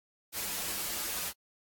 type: noise with comb filter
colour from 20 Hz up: white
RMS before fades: -35 dBFS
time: 0.32-1.33 s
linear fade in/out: 50 ms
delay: 7.7 ms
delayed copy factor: -0.95
effects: AAC 64 kbps